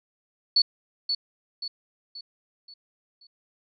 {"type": "tone with echo", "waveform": "sine", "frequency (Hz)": 4435, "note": "C#8", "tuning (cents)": 0, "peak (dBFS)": -16, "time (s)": [0.56, 0.62], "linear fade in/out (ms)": 5, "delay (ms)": 530, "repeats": 5, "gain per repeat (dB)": -7, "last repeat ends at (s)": 3.27, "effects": []}